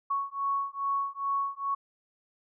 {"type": "beating tone pair", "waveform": "sine", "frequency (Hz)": [1108.7, 1111.1], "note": ["C#6", "C#6"], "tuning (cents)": [0, 4], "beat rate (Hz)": 2.4, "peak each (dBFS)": -31, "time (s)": [0.1, 1.75], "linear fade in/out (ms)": 10, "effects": []}